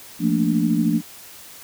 sine chord, Bb major seventh, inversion second, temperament equal with one note detuned, 171.91 / 220 / 233.1 / 293.7 Hz, F3 / A3 / Bb3 / D4, -27 / 0 / 0 / 0 cents, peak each -22 dBFS, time 0.19-1.02 s, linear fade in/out 50 ms, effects white hiss -42 dBFS RMS until 1.63 s

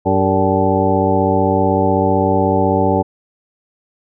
harmonic tone with a mistuned harmonic, 95.9 Hz, G2, 37 cents flat, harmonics 1 / 2 / 3 / 4 / 5 / 6 / 8 / 9, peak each -20 / -20 / -20 / -20 / -20 / -20 / -20 / -20 dBFS, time 0.05-3.03 s, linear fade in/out 20 ms, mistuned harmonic 5, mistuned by -79 cents, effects none

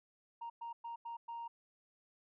sine tone bursts at uneven times, 932.3 Hz, A#5, in tune, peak -40 dBFS, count 5, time 0.41-0.5 / 0.61-0.73 / 0.84-0.96 / 1.05-1.17 / 1.28-1.48 s, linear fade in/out 10 ms, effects tanh soft clip ceiling -39 dBFS

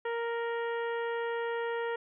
harmonic tone with a mistuned harmonic, 466.2 Hz, A#4, in tune, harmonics 1 / 2 / 3 / 4 / 5 / 6 / 7, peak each -32 / -38 / -42 / -41 / -52 / -52 / -55 dBFS, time 0.05-1.96 s, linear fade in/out 5 ms, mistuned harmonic 6, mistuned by +24 cents, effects none

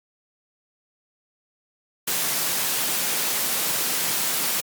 white high-pass noise, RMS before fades -24 dBFS, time 2.07-4.61 s, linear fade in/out 10 ms, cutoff 120 Hz, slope 96 dB/octave, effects Opus 48 kbps

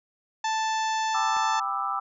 harmonic tone, 880 Hz, A5, in tune, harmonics 1 / 2 / 3 / 4 / 5 / 6 / 7 / 8, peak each -25 / -33 / -39 / -38 / -41 / -42 / -40 / -44 dBFS, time 0.44-1.6 s, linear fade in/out 5 ms
sine chord, E minor seventh, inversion first, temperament just, 791.1 / 988.9 / 1186.7 / 1318.5 Hz, G5 / B5 / D6 / E6, +16 / +2 / +18 / 0 cents, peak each -32 / -35 / -30 / -30 dBFS, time 1.14-2 s, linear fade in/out 10 ms
click, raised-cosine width 0.5 ms, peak -26 dBFS, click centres 1.367 s
effects none

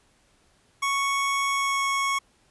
25% pulse tone with pitch glide, 1108.7 to 1102.3 Hz, C#6 to C#6, 0 to -10 cents, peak -19 dBFS, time 0.82-2.19 s, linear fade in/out 10 ms, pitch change -10 cents, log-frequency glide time 1.5-1.84 s, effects pink hiss -63 dBFS RMS until 2.5 s + resampled to 24000 Hz

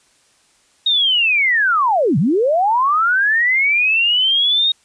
sine linear two-way sweep, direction down then up, 3753 to 126.9 to 3753 Hz, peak -12 dBFS, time 0.86-4.72 s, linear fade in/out 5 ms, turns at 2.18 s, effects white hiss -56 dBFS RMS until 4.84 s + resampled to 22050 Hz

